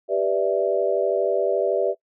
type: chord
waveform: sine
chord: E minor seventh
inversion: first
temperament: equal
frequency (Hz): 392 / 493.9 / 587.3 / 659.3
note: G4 / B4 / D5 / E5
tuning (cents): 0 / 0 / 0 / 0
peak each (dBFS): -24 / -25 / -23 / -25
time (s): 0.08-1.95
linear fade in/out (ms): 50
effects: noise-tail reverb RT60 0.1 s tail -23 dB re dry

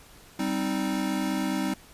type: chord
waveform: square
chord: C minor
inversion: second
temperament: equal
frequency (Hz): 196 / 261.6 / 311.1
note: G3 / C4 / Eb4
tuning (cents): 0 / 0 / 0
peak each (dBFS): -31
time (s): 0.39-1.74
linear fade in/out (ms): 5
effects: pink hiss -52 dBFS RMS until 1.93 s + resampled to 32000 Hz

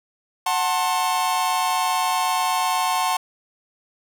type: chord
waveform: 45% pulse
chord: F# diminished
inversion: none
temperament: just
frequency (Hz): 740 / 888 / 1065.6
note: F#5 / A5 / C6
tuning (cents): 0 / +16 / +31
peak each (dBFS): -24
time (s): 0.46-3.17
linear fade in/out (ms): 5
effects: none

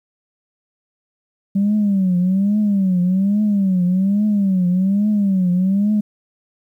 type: tone with vibrato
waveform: sine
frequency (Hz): 194.1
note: G3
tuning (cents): -17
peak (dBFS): -12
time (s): 1.55-6.01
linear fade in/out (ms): 10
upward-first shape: triangle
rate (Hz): 1.2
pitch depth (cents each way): 170
effects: tanh soft clip ceiling -10 dBFS + 9-bit

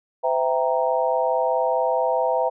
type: chord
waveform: sine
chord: C dominant seventh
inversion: none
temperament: equal with one note detuned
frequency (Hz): 511.3 / 659.3 / 784 / 932.3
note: C5 / E5 / G5 / Bb5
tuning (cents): -40 / 0 / 0 / 0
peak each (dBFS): -23 / -23 / -26 / -25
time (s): 0.23-2.5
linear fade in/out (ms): 20
effects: none

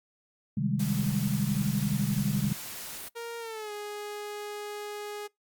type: chord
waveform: sine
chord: Ab major seventh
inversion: first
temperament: equal with one note detuned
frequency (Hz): 130.81 / 153.87 / 196 / 207.7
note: C3 / Eb3 / G3 / Ab3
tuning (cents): 0 / -19 / 0 / 0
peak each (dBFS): -31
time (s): 0.57-2.53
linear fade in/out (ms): 5
type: noise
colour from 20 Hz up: white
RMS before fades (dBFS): -40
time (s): 0.79-3.09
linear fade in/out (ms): 10
type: tone with pitch glide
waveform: sawtooth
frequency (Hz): 466.4 to 415.5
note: A#4 to G#4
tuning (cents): +1 to +1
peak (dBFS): -32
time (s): 3.15-5.28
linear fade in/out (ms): 20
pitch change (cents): -200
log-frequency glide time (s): 3.39-3.72
effects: noise-tail reverb RT60 0.2 s tail -26 dB re dry + Opus 48 kbps

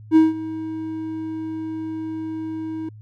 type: tone with ADSR envelope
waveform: triangle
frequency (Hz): 318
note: D#4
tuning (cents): +38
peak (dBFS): -6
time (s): 0.11-2.89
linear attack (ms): 51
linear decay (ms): 170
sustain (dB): -18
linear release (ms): 4
effects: added 107 Hz sine -39 dBFS peak until 3.01 s

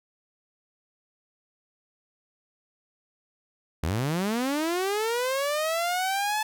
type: linear sweep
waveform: sawtooth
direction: up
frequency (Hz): 70.6 to 870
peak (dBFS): -21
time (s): 3.83-6.43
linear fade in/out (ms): 5
effects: none

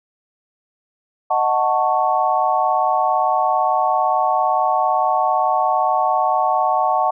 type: chord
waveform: sine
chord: D# half-diminished seventh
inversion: none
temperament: equal with one note detuned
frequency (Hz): 622.3 / 740 / 884.6 / 1108.7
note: D#5 / F#5 / A5 / C#6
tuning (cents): 0 / 0 / +9 / 0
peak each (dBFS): -23 / -18 / -20 / -21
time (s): 1.3-7.11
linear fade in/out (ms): 10
effects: none

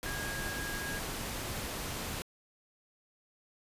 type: tone in noise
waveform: sine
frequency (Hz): 1637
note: G#6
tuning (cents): -25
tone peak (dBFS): -39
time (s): 0.06-0.99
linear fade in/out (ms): 0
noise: pink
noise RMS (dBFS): -38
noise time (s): 0.03-2.22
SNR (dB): -4
effects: resampled to 32000 Hz

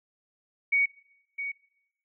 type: tone with echo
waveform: sine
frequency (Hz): 2240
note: C#7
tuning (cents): +18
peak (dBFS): -20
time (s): 0.72-0.86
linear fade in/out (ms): 10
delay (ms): 660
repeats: 1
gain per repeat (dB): -10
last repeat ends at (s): 1.52
effects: noise-tail reverb RT60 0.8 s tail -21 dB re dry

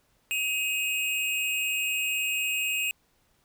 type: tone pair together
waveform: square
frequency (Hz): 2533 / 2809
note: D#7 / F7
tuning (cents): +30 / +9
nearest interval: major second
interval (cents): 179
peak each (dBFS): -28 / -32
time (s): 0.31-2.91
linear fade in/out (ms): 0
effects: pink hiss -68 dBFS RMS until 3.44 s

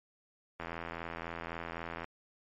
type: click train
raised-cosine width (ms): 0.5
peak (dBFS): -24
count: 122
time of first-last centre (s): 0.6-2.044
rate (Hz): 83.8
effects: MP3 48 kbps

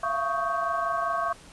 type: tone cluster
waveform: sine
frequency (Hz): 672 / 697 / 1111 / 1253 / 1565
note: E5 / F5 / C#6 / D#6 / G6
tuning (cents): +33 / -4 / +4 / +12 / -3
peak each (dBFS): -31 / -35 / -27 / -35 / -35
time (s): 0.03-1.33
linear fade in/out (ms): 5
effects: pink hiss -50 dBFS RMS until 1.52 s + resampled to 24000 Hz

